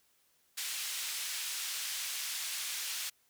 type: band-pass noise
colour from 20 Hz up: pink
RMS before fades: -38 dBFS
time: 0.57-3.1 s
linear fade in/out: 10 ms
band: 2700 to 14000 Hz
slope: 12 dB/octave
effects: white hiss -71 dBFS RMS until 3.29 s